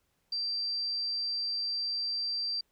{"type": "tone", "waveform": "sine", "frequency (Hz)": 4699, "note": "D8", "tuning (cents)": 0, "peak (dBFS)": -30, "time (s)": [0.32, 2.61], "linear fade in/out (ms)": 5, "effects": ["pink hiss -75 dBFS RMS until 2.71 s"]}